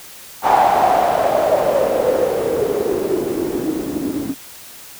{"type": "noise with low-pass filter sweep", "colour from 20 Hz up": "blue", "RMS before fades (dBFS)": -17, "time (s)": [0.42, 4.35], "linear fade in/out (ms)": 50, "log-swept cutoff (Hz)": [840, 270], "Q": 6.3, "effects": ["white hiss -38 dBFS RMS until 4.99 s"]}